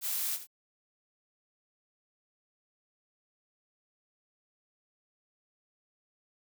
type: noise with echo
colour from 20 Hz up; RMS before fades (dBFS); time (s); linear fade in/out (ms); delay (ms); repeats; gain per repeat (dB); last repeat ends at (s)
blue; -33; 0.01-0.39; 50; 82; 1; -12; 0.472
effects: none